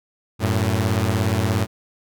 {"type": "beating tone pair", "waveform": "sawtooth", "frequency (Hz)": [94.3, 111.3], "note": ["F#2", "A2"], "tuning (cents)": [33, 20], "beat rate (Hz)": 17, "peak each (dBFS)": -17, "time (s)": [0.39, 1.67], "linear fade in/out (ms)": 50, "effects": []}